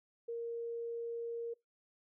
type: tone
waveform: sine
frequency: 466.2 Hz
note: A#4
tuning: in tune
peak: -37 dBFS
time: 0.28-1.54 s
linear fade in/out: 10 ms
effects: noise-tail reverb RT60 0.2 s tail -24 dB re dry